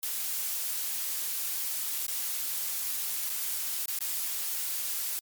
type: noise with dropouts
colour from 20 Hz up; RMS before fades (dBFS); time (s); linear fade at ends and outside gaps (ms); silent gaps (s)
blue; -32; 0.03-5.19; 0; 2.065-2.082 / 3.295-3.3 / 3.857-3.882 / 3.988-4.007
effects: MP3 96 kbps